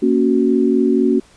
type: chord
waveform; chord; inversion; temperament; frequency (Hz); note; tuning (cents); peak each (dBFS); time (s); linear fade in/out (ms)
sine; F# major; first; equal; 233.1 / 277.2 / 370; A#3 / C#4 / F#4; 0 / 0 / 0; -16; 0.02-1.2; 10
effects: pink hiss -49 dBFS RMS until 1.36 s + resampled to 22050 Hz